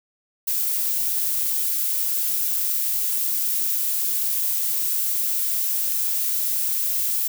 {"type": "noise", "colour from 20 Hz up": "violet", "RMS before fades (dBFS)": -23, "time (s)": [0.47, 7.28], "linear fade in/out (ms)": 10, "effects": []}